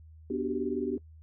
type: chord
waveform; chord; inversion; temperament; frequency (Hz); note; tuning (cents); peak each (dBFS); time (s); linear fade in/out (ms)
sine; G major seventh; first; equal with one note detuned; 246.9 / 293.7 / 373.2 / 392; B3 / D4 / F#4 / G4; 0 / 0 / +15 / 0; -34; 0.3-0.98; 5
effects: noise-tail reverb RT60 0.1 s tail -21 dB re dry + added 79 Hz sine -49 dBFS peak until 1.22 s